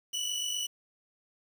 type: tone pair together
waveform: 25% pulse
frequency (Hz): 2948 / 2996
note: F#7 / F#7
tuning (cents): -7 / +21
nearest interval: unison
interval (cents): 28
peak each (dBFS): -29 / -33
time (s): 0.13-0.67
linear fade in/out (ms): 10
effects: 9-bit